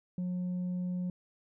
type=tone with tanh clipping; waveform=triangle; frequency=180 Hz; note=F#3; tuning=47 cents flat; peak=-32 dBFS; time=0.18-1.1 s; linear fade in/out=2 ms; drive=7 dB; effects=none